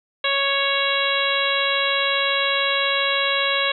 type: harmonic tone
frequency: 554.4 Hz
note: C#5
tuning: in tune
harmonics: 1 / 2 / 3 / 4 / 5 / 6 / 7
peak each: -26 / -26 / -26 / -26 / -26 / -26 / -26 dBFS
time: 0.24-3.72 s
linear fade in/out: 5 ms
effects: none

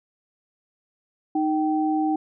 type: tone pair together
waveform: sine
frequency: 310.4 / 774.5 Hz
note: D#4 / G5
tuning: -4 / -21 cents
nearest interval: octave + major third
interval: 1583 cents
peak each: -21 / -25 dBFS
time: 1.35-2.16 s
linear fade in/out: 5 ms
effects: none

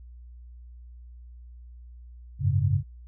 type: chord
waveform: sine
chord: F# suspended second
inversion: none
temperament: equal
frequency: 92.5 / 103.83 / 138.59 Hz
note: F#2 / G#2 / C#3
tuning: 0 / 0 / 0 cents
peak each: -25 dBFS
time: 2.39-2.83 s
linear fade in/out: 50 ms
effects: added 60 Hz sine -43 dBFS peak until 3.07 s

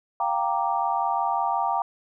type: chord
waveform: sine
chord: G minor seventh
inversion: third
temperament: equal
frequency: 698.5 / 784 / 932.3 / 1174.7 Hz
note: F5 / G5 / Bb5 / D6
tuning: 0 / 0 / 0 / 0 cents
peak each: -29 / -26 / -26 / -30 dBFS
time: 0.2-1.82 s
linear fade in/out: 2 ms
effects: none

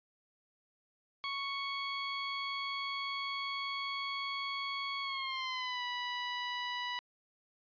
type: tone with pitch glide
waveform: 15% pulse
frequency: 1108.7 to 982.1 Hz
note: C#6 to B5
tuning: 0 to -10 cents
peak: -29 dBFS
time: 1.24-6.99 s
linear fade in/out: 0 ms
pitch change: -210 cents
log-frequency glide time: 5.02-5.83 s
effects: resampled to 11025 Hz

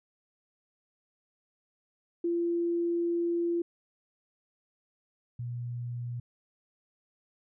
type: tone pair in turn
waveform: sine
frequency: 342.1 / 120.71 Hz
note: F4 / B2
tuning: -36 / -39 cents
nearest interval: octave + tritone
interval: 1803 cents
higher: first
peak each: -26 / -33 dBFS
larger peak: first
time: 2.24-3.62 / 5.39-6.2 s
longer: first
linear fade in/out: 5 ms
effects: none

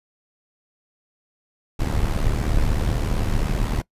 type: noise with amplitude modulation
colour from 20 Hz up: brown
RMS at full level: -18 dBFS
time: 1.79-3.82 s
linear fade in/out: 10 ms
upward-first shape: sine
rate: 75.7 Hz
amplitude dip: 70%
effects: noise-tail reverb RT60 0.1 s tail -21 dB re dry + resampled to 32000 Hz

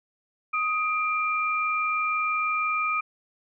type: tone pair together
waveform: sine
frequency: 1252 / 2374 Hz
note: D#6 / D7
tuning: +10 / +18 cents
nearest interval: major seventh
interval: 1108 cents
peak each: -25 / -27 dBFS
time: 0.53-3.01 s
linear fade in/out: 10 ms
effects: none

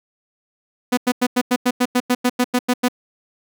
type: tone bursts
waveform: sawtooth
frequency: 248.1 Hz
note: B3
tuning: 8 cents sharp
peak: -10 dBFS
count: 14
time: 0.92-2.885 s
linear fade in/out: 10 ms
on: 54 ms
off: 93 ms
effects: none

